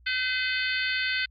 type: harmonic tone with a mistuned harmonic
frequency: 510 Hz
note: C5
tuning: 44 cents flat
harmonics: 3 / 4 / 5 / 6 / 7 / 8 / 9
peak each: -29 / -31 / -33 / -35 / -36 / -37 / -38 dBFS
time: 0.06-1.26 s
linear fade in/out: 10 ms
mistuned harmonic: 8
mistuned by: +64 cents
effects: added 60 Hz sine -53 dBFS peak until 1.3 s + Opus 48 kbps